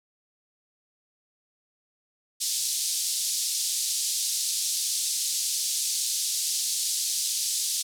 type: band-pass noise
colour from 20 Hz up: pink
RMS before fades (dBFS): -28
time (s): 2.4-7.83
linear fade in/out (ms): 20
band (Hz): 4300 to 11000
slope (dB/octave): 24
effects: none